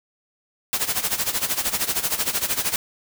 white noise with tremolo, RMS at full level -21 dBFS, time 0.73-2.76 s, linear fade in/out 0 ms, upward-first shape sine, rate 13 Hz, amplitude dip 80%, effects none

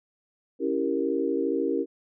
sine chord, C# diminished seventh, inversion none, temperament equal, 277.2 / 329.6 / 392 / 466.2 Hz, C#4 / E4 / G4 / Bb4, 0 / 0 / 0 / 0 cents, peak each -29 dBFS, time 0.59-1.86 s, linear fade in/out 50 ms, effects none

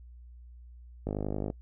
click train, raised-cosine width 2 ms, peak -19 dBFS, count 23, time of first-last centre 1.07-1.501 s, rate 51 Hz, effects noise-tail reverb RT60 0.1 s tail -23 dB re dry + added 60 Hz sine -47 dBFS peak until 1.61 s

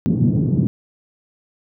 white band-pass noise, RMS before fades -17 dBFS, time 0.06-0.67 s, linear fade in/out 0 ms, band 110 to 240 Hz, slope 24 dB/octave, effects none

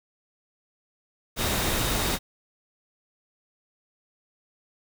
sine tone in noise, 3729 Hz, A#7, in tune, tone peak -37 dBFS, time 1.36-2.19 s, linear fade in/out 50 ms, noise pink, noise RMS -26 dBFS, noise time 1.36-2.19 s, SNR -14 dB, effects none

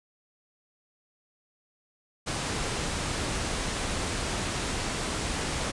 pink low-pass noise, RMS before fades -31 dBFS, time 2.26-5.72 s, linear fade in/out 20 ms, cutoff 9900 Hz, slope 48 dB/octave, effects resampled to 24000 Hz

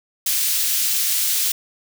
white high-pass noise, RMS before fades -20 dBFS, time 0.26-1.52 s, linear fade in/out 5 ms, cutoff 2900 Hz, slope 12 dB/octave, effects none

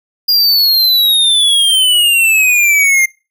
square exponential sweep, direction down, 4863 to 2100 Hz, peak -8 dBFS, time 0.28-3.06 s, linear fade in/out 10 ms, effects noise-tail reverb RT60 0.3 s tail -24 dB re dry

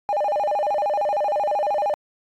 triangle tone with vibrato, 698.5 Hz, F5, in tune, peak -16 dBFS, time 0.09-1.94 s, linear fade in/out 0 ms, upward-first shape square, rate 13 Hz, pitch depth 270 cents each way, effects tanh soft clip ceiling -15 dBFS + AAC 48 kbps

